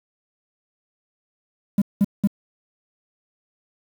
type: tone bursts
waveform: triangle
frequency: 201 Hz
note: G3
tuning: 44 cents sharp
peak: -10 dBFS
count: 3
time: 1.78-2.274 s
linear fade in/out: 5 ms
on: 38 ms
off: 190 ms
effects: tanh soft clip ceiling -9 dBFS + 7-bit